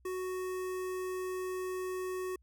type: tone with notch filter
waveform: square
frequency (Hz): 370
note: F#4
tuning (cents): 0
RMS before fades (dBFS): -37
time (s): 0.05-2.36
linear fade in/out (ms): 5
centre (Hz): 3900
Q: 1.1
effects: added 62 Hz sine -62 dBFS peak until 2.42 s